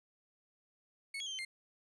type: tone with pitch steps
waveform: 35% pulse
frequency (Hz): 2206 / 3319 / 3160 / 3083 / 2108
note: C#7 / G#7 / G7 / G7 / C7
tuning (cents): -9 / -2 / +13 / -29 / +12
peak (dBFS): -37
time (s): 1.14-1.45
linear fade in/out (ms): 5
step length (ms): 62
effects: resampled to 24000 Hz + 13-bit